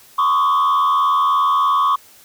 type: tone with frequency modulation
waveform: sine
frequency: 1120 Hz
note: C#6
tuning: 18 cents sharp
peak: -10 dBFS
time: 0.18-1.96 s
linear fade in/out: 10 ms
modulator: 83.2 Hz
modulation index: 1
effects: tanh soft clip ceiling -12 dBFS + white hiss -47 dBFS RMS until 2.24 s